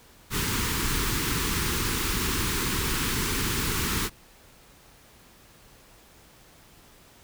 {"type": "band-stop noise", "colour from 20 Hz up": "pink", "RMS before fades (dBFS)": -27, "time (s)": [0.3, 4.1], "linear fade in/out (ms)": 50, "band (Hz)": [440, 940], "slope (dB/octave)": 48, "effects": ["pink hiss -54 dBFS RMS until 7.23 s"]}